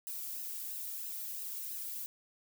violet noise with flanger, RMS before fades -41 dBFS, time 0.07-2.06 s, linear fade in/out 0 ms, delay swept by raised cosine 0.87 to 1.97 ms, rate 3 Hz, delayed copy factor -0.7, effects none

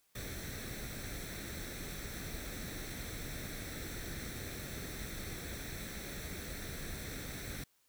pink noise with comb filter, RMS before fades -43 dBFS, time 0.15-7.64 s, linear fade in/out 5 ms, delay 0.51 ms, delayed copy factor +0.65, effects white hiss -73 dBFS RMS until 7.88 s

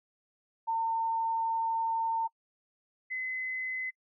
sine tone pair in turn, 906 / 2034 Hz, A#5 / C7, -50 / -50 cents, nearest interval octave + major second, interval 1400 cents, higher second, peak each -27 / -32 dBFS, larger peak first, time 0.67-2.28 / 3.1-3.91 s, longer first, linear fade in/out 20 ms, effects noise-tail reverb RT60 0.1 s tail -25 dB re dry

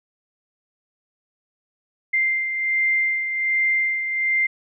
sine beating tone pair, 2093 / 2094.3 Hz, C7 / C7, 0 / +1 cents, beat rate 1.3 Hz, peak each -19 / -28 dBFS, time 2.13-4.47 s, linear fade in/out 10 ms, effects none

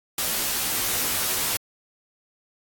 white noise with comb filter, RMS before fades -25 dBFS, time 0.18-1.57 s, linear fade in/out 2 ms, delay 15 ms, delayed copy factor -0.9, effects AAC 64 kbps

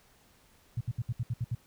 sine tone bursts, 118.4 Hz, A#2, 27 cents sharp, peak -28 dBFS, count 8, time 0.77-1.55 s, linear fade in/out 5 ms, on 38 ms, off 68 ms, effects pink hiss -63 dBFS RMS until 1.66 s

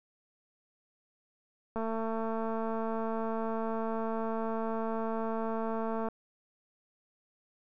click train, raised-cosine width 1 ms, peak -22 dBFS, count 970, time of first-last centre 1.76-6.086 s, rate 224 Hz, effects none

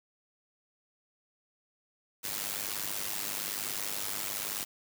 white noise with amplitude modulation, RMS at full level -32 dBFS, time 2.23-4.65 s, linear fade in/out 20 ms, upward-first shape sine, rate 101 Hz, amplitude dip 80%, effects high-pass 80 Hz 12 dB/octave

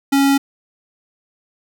square tone, 276.7 Hz, C#4, 3 cents flat, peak -12 dBFS, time 0.12-0.38 s, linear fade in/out 10 ms, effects none

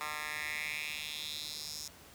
10% pulse tone with high-pass filter sweep, 151.2 Hz, D#3, 49 cents flat, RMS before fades -40 dBFS, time 0.01-1.88 s, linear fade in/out 0 ms, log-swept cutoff 1300 to 5800 Hz, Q 3.4, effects pink hiss -55 dBFS RMS until 2.14 s + high-pass 60 Hz 12 dB/octave

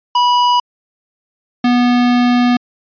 square tone pair in turn, 978 / 244.5 Hz, B5 / B3, -17 / -17 cents, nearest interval 2 octaves, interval 2400 cents, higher first, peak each -10 dBFS, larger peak neither, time 0.15-0.6 / 1.64-2.57 s, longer second, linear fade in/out 5 ms, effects resampled to 11025 Hz

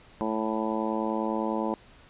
harmonic tone, 110 Hz, A2, in tune, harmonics 2 / 3 / 4 / 5 / 6 / 7 / 8 / 9, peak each -31 / -32 / -36 / -34 / -39 / -38 / -35 / -36 dBFS, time 0.21-1.74 s, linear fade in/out 0 ms, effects pink hiss -54 dBFS RMS until 2.09 s + resampled to 8000 Hz

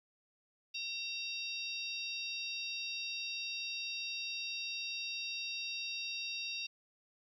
harmonic tone with a mistuned harmonic, 932.3 Hz, A#5, in tune, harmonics 3 / 4 / 5 / 6, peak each -41 / -43 / -45 / -47 dBFS, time 0.74-6.67 s, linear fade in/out 10 ms, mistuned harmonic 3, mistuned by -42 cents, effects 12-bit

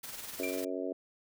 white noise with tremolo, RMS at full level -41 dBFS, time 0.03-0.65 s, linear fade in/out 10 ms, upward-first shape triangle, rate 20 Hz, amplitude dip 55%
harmonic tone, 92.5 Hz, F#2, in tune, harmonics 3 / 4 / 5 / 6 / 7, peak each -38 / -39 / -40 / -41 / -41 dBFS, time 0.39-0.93 s, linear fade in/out 10 ms
triangle tone with exponential decay, 2365 Hz, D7, 12 cents sharp, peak -32 dBFS, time 0.43-0.7 s, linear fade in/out 5 ms, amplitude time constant 58 ms
effects none

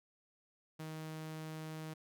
sawtooth tone, 157.4 Hz, D#3, 20 cents sharp, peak -39 dBFS, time 0.79-1.94 s, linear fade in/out 10 ms, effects none

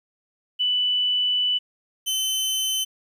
sine / sawtooth tone pair in turn, 2980 / 3060 Hz, F#7 / G7, +12 / -42 cents, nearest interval unison, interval 46 cents, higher second, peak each -19 dBFS, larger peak neither, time 0.59-1.59 / 2.06-2.85 s, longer first, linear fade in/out 20 ms, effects 10-bit

